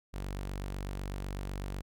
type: tone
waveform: sawtooth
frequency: 48 Hz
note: G1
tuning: 36 cents flat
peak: -32 dBFS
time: 0.13-1.82 s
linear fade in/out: 20 ms
effects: none